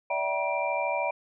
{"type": "tone cluster", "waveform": "sine", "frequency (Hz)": [581, 654, 767, 959, 2363], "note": ["D5", "E5", "G5", "A#5", "D7"], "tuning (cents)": [-19, -14, -38, 49, 10], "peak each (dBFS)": [-31, -32, -34, -31, -33], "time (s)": [0.1, 1.11], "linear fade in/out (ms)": 5, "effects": []}